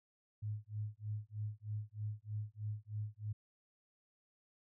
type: tone with tremolo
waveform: sine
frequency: 106 Hz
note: G#2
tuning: 36 cents sharp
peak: -36 dBFS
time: 0.42-3.33 s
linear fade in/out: 10 ms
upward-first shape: sine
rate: 3.2 Hz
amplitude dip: 100%
effects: none